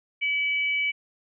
sine tone pair together, 2289 / 2960 Hz, D7 / F#7, -45 / 0 cents, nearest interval major third, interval 445 cents, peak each -23 / -32 dBFS, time 0.21-0.92 s, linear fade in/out 20 ms, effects none

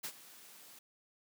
white noise with ADSR envelope, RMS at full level -39 dBFS, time 0.03-0.79 s, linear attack 17 ms, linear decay 69 ms, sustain -17 dB, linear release 4 ms, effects high-pass 150 Hz 12 dB/octave

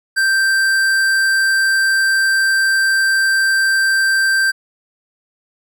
sine tone with tanh clipping, 1568 Hz, G6, in tune, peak -14 dBFS, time 0.16-4.52 s, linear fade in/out 20 ms, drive 16 dB, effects none

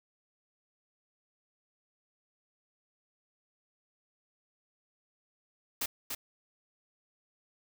white noise with echo, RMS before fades -33 dBFS, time 5.81-5.86 s, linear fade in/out 5 ms, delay 290 ms, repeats 1, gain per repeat -4 dB, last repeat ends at 6.15 s, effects none

